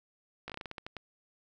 slowing click train, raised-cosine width 0.3 ms, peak -24 dBFS, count 11, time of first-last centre 0.48-0.967 s, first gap 17 ms, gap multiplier 1.22, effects none

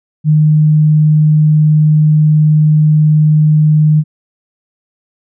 sine tone, 153.1 Hz, D#3, 28 cents flat, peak -5 dBFS, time 0.24-4.04 s, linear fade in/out 50 ms, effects none

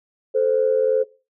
sine tone pair together, 438.1 / 521 Hz, A4 / C5, -7 / -7 cents, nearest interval minor third, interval 300 cents, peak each -18 dBFS, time 0.34-1.04 s, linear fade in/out 20 ms, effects noise-tail reverb RT60 0.3 s tail -18 dB re dry + tanh soft clip ceiling -8 dBFS

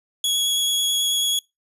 sawtooth tone with vibrato, 3346 Hz, G#7, 12 cents sharp, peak -16 dBFS, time 0.24-1.39 s, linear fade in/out 2 ms, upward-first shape sine, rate 9.2 Hz, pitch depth 9 cents each way, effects noise-tail reverb RT60 0.2 s tail -24 dB re dry + resampled to 32000 Hz

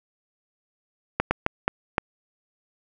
slowing click train, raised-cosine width 0.5 ms, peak -5 dBFS, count 5, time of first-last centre 1.2-1.981 s, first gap 110 ms, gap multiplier 1.4, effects none

